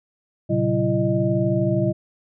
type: tone cluster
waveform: sine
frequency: 116 / 135.4 / 188.7 / 336.8 / 617 Hz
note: A#2 / C#3 / F#3 / E4 / D#5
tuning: -8 / -40 / +34 / +37 / -15 cents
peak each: -24 dBFS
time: 0.49-1.93 s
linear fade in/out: 20 ms
effects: none